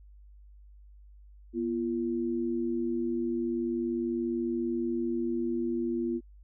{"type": "tone pair together", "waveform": "sine", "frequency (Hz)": [242.3, 342.7], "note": ["B3", "F4"], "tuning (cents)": [-33, -33], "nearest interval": "tritone", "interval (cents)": 600, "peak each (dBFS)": [-31, -30], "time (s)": [1.53, 6.21], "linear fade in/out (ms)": 50, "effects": ["added 50 Hz sine -50 dBFS peak until 6.43 s"]}